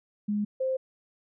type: tone pair in turn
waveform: sine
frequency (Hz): 207.7 / 523.4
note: G#3 / C5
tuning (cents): 0 / 0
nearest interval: octave + major third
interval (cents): 1600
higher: second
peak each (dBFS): -25 / -25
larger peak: neither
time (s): 0.28-0.45 / 0.6-0.77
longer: neither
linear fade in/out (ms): 10
effects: none